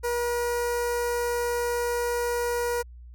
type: tone with notch filter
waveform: sawtooth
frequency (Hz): 479.6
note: A#4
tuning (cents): +49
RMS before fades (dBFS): -27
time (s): 0.03-2.83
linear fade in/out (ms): 20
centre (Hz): 3300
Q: 1.1
effects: added 60 Hz sine -42 dBFS peak until 3.14 s